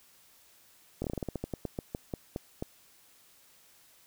slowing click train, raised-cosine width 2 ms, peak -20 dBFS, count 17, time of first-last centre 1.02-2.625 s, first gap 22 ms, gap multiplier 1.18, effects white hiss -61 dBFS RMS until 4.06 s

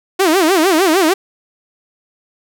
sawtooth tone with vibrato, 348.9 Hz, F4, 2 cents flat, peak -6 dBFS, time 0.19-1.14 s, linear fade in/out 10 ms, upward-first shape sine, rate 6.6 Hz, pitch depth 220 cents each way, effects none

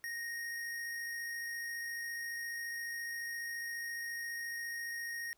square tone with amplitude modulation, 1864.7 Hz, A#6, in tune, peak -38 dBFS, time 0.04-5.33 s, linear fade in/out 0 ms, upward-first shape sine, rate 54.5 Hz, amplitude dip 25%, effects pink hiss -73 dBFS RMS until 5.37 s

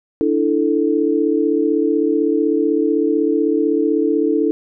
sine chord, D suspended second, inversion none, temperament equal, 293.7 / 329.6 / 440 Hz, D4 / E4 / A4, 0 / 0 / 0 cents, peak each -18 dBFS, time 0.21-4.51 s, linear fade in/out 0 ms, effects none

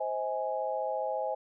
sine chord, Ab major, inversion first, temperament equal with one note detuned, 523.3 / 637.9 / 830.6 Hz, C5 / Eb5 / Ab5, 0 / +43 / 0 cents, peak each -34 dBFS, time 0-1.35 s, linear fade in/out 10 ms, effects none

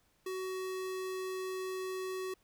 square tone, 374.6 Hz, F#4, 21 cents sharp, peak -37 dBFS, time 0.26-2.34 s, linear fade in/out 5 ms, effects pink hiss -72 dBFS RMS until 2.43 s

